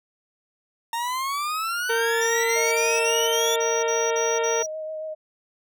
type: exponential sweep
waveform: 40% pulse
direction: up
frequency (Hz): 916 to 3520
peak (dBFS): -24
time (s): 0.93-3.56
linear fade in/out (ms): 2
type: harmonic tone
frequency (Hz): 460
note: A#4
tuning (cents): -23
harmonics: 1 / 2 / 3 / 4 / 5 / 6 / 7 / 8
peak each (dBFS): -23 / -29 / -33 / -35 / -37 / -39 / -40 / -41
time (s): 1.89-4.63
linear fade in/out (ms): 10
type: tone bursts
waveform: triangle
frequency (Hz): 5790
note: F#8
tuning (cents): -38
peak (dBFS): -26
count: 9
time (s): 2.21-4.664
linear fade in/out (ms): 10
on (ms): 230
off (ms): 48
type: tone with vibrato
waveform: sine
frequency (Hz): 626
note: D#5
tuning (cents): +10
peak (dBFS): -29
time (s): 2.55-5.15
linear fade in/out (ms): 20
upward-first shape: sine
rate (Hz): 7.3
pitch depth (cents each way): 15
effects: none